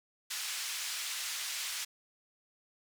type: band-pass noise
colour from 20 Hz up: white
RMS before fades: -38 dBFS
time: 0.3-1.85 s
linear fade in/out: 10 ms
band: 1600 to 7400 Hz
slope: 12 dB/octave
effects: none